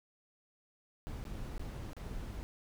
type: noise with dropouts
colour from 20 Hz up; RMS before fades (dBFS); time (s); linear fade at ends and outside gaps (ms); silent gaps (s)
brown; -42; 1.07-2.43; 0; 1.24-1.252 / 1.579-1.595 / 1.932-1.966
effects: none